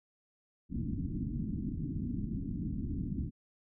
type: low-pass noise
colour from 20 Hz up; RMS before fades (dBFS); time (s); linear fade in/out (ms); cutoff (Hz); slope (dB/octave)
white; -36; 0.69-3.31; 50; 280; 48
effects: none